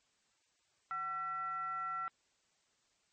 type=tone with frequency modulation; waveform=sine; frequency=1350 Hz; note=E6; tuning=41 cents sharp; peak=-36 dBFS; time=0.91-2.08 s; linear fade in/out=0 ms; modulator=601 Hz; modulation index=0.47; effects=white hiss -75 dBFS RMS until 3.12 s + MP3 32 kbps